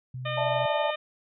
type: tone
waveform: sine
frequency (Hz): 127.4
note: C3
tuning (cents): -46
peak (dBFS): -33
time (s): 0.14-0.66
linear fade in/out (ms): 5
type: harmonic tone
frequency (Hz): 608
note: D#5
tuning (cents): -40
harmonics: 1 / 2 / 3 / 4 / 5 / 6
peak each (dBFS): -32 / -35 / -37 / -38 / -39 / -40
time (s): 0.25-0.96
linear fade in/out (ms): 10
type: chord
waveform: sine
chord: D suspended second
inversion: none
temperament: equal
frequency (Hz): 587.3 / 659.3 / 880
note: D5 / E5 / A5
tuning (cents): 0 / 0 / 0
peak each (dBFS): -28 / -31 / -29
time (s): 0.37-0.91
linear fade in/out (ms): 10
effects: none